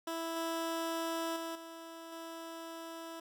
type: tone with level steps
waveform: 15% pulse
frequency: 329.6 Hz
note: E4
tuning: in tune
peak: -30 / -28 / -32 / -40 / -37 dBFS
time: 0.07-3.2 s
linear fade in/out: 5 ms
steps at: 0.36 / 1.36 / 1.55 / 2.12 s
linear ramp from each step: 5 ms
effects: none